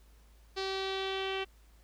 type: tone with low-pass filter sweep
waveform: sawtooth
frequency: 384.8 Hz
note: G4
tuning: 32 cents flat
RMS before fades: -35 dBFS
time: 0.56-1.45 s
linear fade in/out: 20 ms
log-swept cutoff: 4500 to 2900 Hz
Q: 3.9
effects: added 54 Hz sine -57 dBFS peak until 1.83 s + pink hiss -67 dBFS RMS until 1.83 s